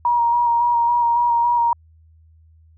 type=tone with vibrato; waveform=sine; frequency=948 Hz; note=A#5; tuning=29 cents sharp; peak=-14 dBFS; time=0.05-1.73 s; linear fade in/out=2 ms; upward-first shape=square; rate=3.6 Hz; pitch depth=17 cents each way; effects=added 80 Hz sine -48 dBFS peak until 2.77 s